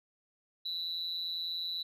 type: tone with amplitude modulation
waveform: sine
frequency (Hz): 3951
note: B7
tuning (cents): 0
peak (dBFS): -29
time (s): 0.65-1.83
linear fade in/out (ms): 10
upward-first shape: sine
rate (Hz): 170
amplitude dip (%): 80
effects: tanh soft clip ceiling -29 dBFS